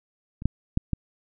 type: clicks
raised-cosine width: 5 ms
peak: -24 / -8 / -9 / -12 dBFS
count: 4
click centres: 0.421 / 0.456 / 0.774 / 0.933 s
effects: none